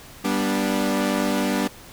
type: chord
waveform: sawtooth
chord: G major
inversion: none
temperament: equal with one note detuned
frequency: 196 / 243.8 / 293.7 Hz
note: G3 / B3 / D4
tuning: 0 / -22 / 0 cents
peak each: -21 / -21 / -21 dBFS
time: 0.24-1.68 s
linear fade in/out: 10 ms
effects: pink hiss -44 dBFS RMS until 1.92 s